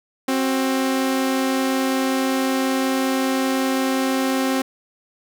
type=tone pair together; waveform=sawtooth; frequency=264.8 / 374.5 Hz; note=C4 / F#4; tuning=+21 / +21 cents; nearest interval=tritone; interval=600 cents; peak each=-15 / -24 dBFS; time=0.28-4.62 s; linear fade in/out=5 ms; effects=none